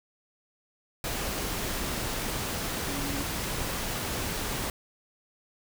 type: tone in noise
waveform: sine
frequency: 281.3 Hz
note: C#4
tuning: 26 cents sharp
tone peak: -36 dBFS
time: 2.88-3.23 s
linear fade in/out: 2 ms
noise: pink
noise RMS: -32 dBFS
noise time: 1.04-4.7 s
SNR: -7 dB
effects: none